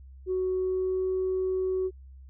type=tone with pitch glide; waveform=sine; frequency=371.5 to 374.1 Hz; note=F#4 to F#4; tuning=+7 to +19 cents; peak=-24 dBFS; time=0.26-1.91 s; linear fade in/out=50 ms; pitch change=+12 cents; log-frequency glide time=0.51-1.07 s; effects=tanh soft clip ceiling -21 dBFS + added 66 Hz sine -45 dBFS peak until 2.29 s